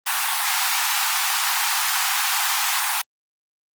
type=high-pass noise; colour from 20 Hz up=pink; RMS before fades=-22 dBFS; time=0.06-3.02 s; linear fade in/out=10 ms; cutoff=760 Hz; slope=96 dB/octave; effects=Opus 32 kbps